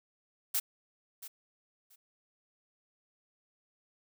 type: noise with echo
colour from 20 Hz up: blue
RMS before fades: -30 dBFS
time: 0.54-0.6 s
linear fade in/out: 10 ms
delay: 680 ms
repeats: 2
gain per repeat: -15 dB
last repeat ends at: 1.96 s
effects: none

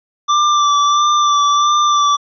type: tone with vibrato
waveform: square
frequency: 1174.7 Hz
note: D6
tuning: in tune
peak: -11 dBFS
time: 0.28-2.17 s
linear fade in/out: 20 ms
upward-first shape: sine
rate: 1.5 Hz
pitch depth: 24 cents each way
effects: resampled to 16000 Hz

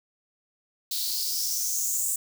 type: noise with high-pass filter sweep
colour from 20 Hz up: blue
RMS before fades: -28 dBFS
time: 0.91-2.16 s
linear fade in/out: 5 ms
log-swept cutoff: 4000 to 7900 Hz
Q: 5.3
effects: none

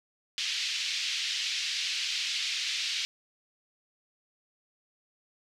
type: band-pass noise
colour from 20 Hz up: pink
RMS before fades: -32 dBFS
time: 0.38-3.05 s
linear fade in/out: 0 ms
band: 2500 to 5400 Hz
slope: 24 dB/octave
effects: none

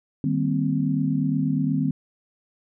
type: chord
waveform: sine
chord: C minor seventh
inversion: first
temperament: equal with one note detuned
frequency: 153.33 / 196 / 233.1 / 261.6 Hz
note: Eb3 / G3 / Bb3 / C4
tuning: -25 / 0 / 0 / 0 cents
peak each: -24 / -28 / -29 / -24 dBFS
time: 0.24-1.91 s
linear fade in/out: 2 ms
effects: none

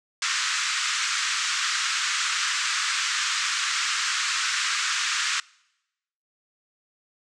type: band-pass noise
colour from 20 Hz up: pink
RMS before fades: -26 dBFS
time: 0.22-5.4 s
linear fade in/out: 2 ms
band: 1200 to 7800 Hz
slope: 48 dB/octave
effects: noise-tail reverb RT60 0.9 s tail -25 dB re dry

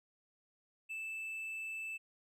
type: tone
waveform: triangle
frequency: 2637 Hz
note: E7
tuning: in tune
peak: -38 dBFS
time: 0.89-1.98 s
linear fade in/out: 20 ms
effects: none

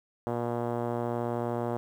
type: tone with low-pass filter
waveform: 5% pulse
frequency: 119.1 Hz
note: A#2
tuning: 38 cents sharp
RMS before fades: -31 dBFS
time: 0.27-1.77 s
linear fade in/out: 0 ms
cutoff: 660 Hz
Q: 0.93
effects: 9-bit

